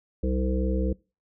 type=harmonic tone; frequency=64 Hz; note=C2; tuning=38 cents flat; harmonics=1 / 3 / 5 / 7 / 8; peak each=-25 / -30 / -32 / -33 / -34 dBFS; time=0.23-0.93 s; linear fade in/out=5 ms; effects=noise-tail reverb RT60 0.3 s tail -23 dB re dry